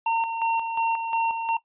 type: tone with tremolo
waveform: square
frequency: 912 Hz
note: A#5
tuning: 38 cents flat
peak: -21 dBFS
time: 0.06-1.57 s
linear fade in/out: 5 ms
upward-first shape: square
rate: 2.8 Hz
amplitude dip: 50%
effects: noise-tail reverb RT60 0.1 s tail -17 dB re dry + resampled to 8000 Hz